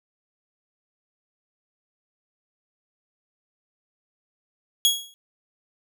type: tone with exponential decay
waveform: sawtooth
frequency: 3322 Hz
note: G#7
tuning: in tune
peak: -10 dBFS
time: 4.85-5.14 s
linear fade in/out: 0 ms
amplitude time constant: 62 ms
effects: none